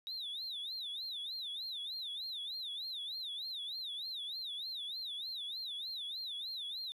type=tone with vibrato; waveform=triangle; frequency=3759 Hz; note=A#7; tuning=14 cents sharp; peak=-37 dBFS; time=0.07-6.92 s; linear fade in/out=0 ms; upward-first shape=sine; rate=3.3 Hz; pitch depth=200 cents each way; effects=tanh soft clip ceiling -35 dBFS + 12-bit

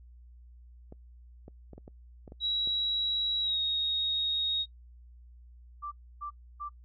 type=clicks; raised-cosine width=2 ms; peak=-33 dBFS; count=8; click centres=0.924 / 1.481 / 1.733 / 1.78 / 1.879 / 2.278 / 2.321 / 2.674 s
type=tone with pitch glide; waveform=sine; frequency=3879 to 3751 Hz; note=B7 to A#7; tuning=-32 to +10 cents; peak=-27 dBFS; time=2.4-4.66 s; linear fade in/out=50 ms; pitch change=-58 cents; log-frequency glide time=3.42-3.58 s
type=tone bursts; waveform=sine; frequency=1174.7 Hz; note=D6; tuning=in tune; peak=-35 dBFS; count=3; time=5.82-6.694 s; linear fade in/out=20 ms; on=98 ms; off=290 ms
effects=noise-tail reverb RT60 0.1 s tail -25 dB re dry + added 60 Hz sine -50 dBFS peak until 6.84 s

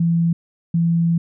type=tone pair in turn; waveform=sine; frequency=168 / 168 Hz; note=E3 / E3; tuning=+33 / +33 cents; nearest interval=unison; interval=0 cents; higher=neither; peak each=-14 dBFS; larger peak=neither; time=0-0.33 / 0.74-1.18 s; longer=second; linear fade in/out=5 ms; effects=none

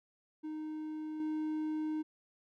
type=tone with level steps; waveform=triangle; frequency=309.6 Hz; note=D#4; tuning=9 cents flat; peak=-36 / -31 dBFS; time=0.43-2.03 s; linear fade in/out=20 ms; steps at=1.2 s; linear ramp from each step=2 ms; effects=none

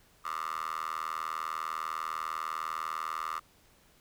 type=tone with high-pass filter; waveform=10% pulse; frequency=80 Hz; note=D#2; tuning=49 cents sharp; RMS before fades=-36 dBFS; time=0.24-3.4 s; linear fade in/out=20 ms; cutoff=1200 Hz; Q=8.4; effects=pink hiss -63 dBFS RMS until 4 s

